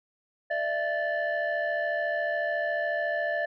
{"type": "tone cluster", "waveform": "sine", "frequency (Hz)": [598, 672, 1749], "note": ["D5", "E5", "A6"], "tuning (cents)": [31, 33, -11], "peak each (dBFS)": -29, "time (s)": [0.5, 3.46], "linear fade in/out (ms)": 10, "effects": ["tanh soft clip ceiling -21 dBFS"]}